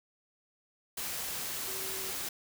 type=tone in noise; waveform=sine; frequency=380.7 Hz; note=F#4; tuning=49 cents sharp; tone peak=-45 dBFS; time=1.67-2.11 s; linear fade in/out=5 ms; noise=white; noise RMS=-37 dBFS; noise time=0.97-2.29 s; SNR=-11 dB; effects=none